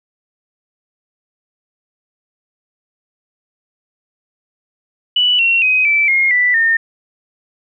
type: tone with pitch steps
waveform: sine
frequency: 2960 / 2730 / 2518 / 2322 / 2142 / 1975.6 / 1822.1 Hz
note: F#7 / F7 / D#7 / D7 / C7 / B6 / A#6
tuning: 0 / -40 / +20 / -20 / +40 / 0 / -40 cents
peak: -10 dBFS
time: 5.16-6.77 s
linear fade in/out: 5 ms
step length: 230 ms
effects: none